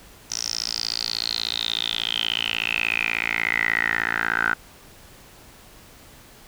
10% pulse tone with band-pass filter sweep, 56.5 Hz, A1, 47 cents sharp, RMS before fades -25 dBFS, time 0.3-4.54 s, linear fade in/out 10 ms, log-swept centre 5800 to 1500 Hz, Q 9.5, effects pink hiss -48 dBFS RMS until 6.47 s

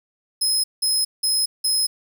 25% pulse tone bursts, 5120 Hz, D#8, 49 cents sharp, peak -13 dBFS, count 4, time 0.41-1.87 s, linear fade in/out 10 ms, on 230 ms, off 180 ms, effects 9-bit

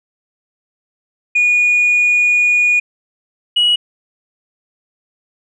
sine tone pair in turn, 2450 / 2914 Hz, D#7 / F#7, -27 / -27 cents, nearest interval minor third, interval 300 cents, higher second, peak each -8 dBFS, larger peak neither, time 1.35-2.8 / 3.56-3.76 s, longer first, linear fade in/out 10 ms, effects tanh soft clip ceiling -7 dBFS

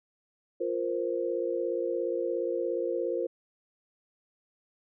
sine chord, F suspended fourth, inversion none, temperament equal, 349.2 / 466.2 / 523.3 Hz, F4 / Bb4 / C5, 0 / 0 / 0 cents, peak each -32 dBFS, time 0.6-3.27 s, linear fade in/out 10 ms, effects none

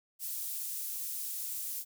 pink high-pass noise, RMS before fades -38 dBFS, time 0.19-1.85 s, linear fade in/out 50 ms, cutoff 11000 Hz, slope 12 dB/octave, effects none

